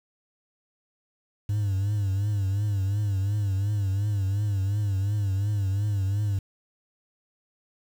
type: tone with vibrato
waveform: sine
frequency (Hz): 100.3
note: G2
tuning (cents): +40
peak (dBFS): -20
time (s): 1.49-6.39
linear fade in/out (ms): 5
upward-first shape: triangle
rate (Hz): 2.8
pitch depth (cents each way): 100
effects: tanh soft clip ceiling -22 dBFS + 8-bit